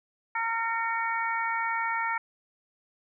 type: harmonic tone with a mistuned harmonic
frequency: 457.9 Hz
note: A#4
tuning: 31 cents flat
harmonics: 2 / 3 / 4 / 5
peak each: -30 / -32 / -33 / -34 dBFS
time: 0.35-2.18 s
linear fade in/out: 5 ms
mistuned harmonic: 5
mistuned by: -36 cents
effects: none